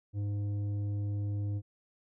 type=tone with tanh clipping; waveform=sine; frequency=102.1 Hz; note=G#2; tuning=29 cents flat; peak=-32 dBFS; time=0.13-1.62 s; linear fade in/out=50 ms; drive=8 dB; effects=none